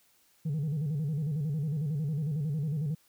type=tone with vibrato; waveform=sine; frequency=150 Hz; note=D3; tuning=37 cents sharp; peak=-26 dBFS; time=0.45-2.95 s; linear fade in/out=10 ms; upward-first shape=square; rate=11 Hz; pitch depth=110 cents each way; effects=tanh soft clip ceiling -27 dBFS + white hiss -66 dBFS RMS until 3.08 s